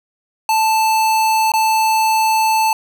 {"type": "tone with dropouts", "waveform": "square", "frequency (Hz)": 880, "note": "A5", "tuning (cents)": 0, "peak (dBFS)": -13, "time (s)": [0.49, 2.73], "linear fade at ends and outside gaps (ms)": 2, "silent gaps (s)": [1.519, 1.537], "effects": []}